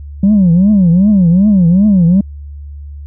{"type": "tone with vibrato", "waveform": "sine", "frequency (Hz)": 188.5, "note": "F#3", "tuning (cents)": 32, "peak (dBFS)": -3, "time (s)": [0.23, 2.21], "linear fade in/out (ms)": 5, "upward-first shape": "triangle", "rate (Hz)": 2.6, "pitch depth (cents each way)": 250, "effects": ["tanh soft clip ceiling -3 dBFS", "added 72 Hz sine -25 dBFS peak until 3.06 s"]}